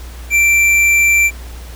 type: tone with tanh clipping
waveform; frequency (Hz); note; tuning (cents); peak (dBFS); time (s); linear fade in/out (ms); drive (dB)
sine; 2349; D7; 0; -10; 0.3-1.31; 50; 12
effects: added 60 Hz sine -28 dBFS peak until 1.75 s + pink hiss -38 dBFS RMS until 1.75 s